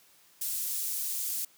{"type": "high-pass noise", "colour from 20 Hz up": "pink", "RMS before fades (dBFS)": -33, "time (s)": [0.41, 1.45], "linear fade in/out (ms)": 5, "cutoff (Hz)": 9400, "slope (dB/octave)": 12, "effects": ["white hiss -61 dBFS RMS until 1.57 s", "high-pass 100 Hz 12 dB/octave"]}